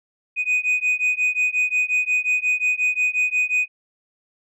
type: beating tone pair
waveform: sine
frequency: 2489 / 2494.6 Hz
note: D#7 / D#7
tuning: 0 / +4 cents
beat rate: 5.6 Hz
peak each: -19 dBFS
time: 0.36-3.68 s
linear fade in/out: 50 ms
effects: tanh soft clip ceiling -15 dBFS